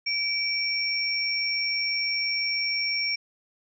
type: tone pair together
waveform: sine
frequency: 2315 / 5506 Hz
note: D7 / F8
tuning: -25 / -25 cents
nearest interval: octave + minor third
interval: 1500 cents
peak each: -27 dBFS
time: 0.06-3.16 s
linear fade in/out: 10 ms
effects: none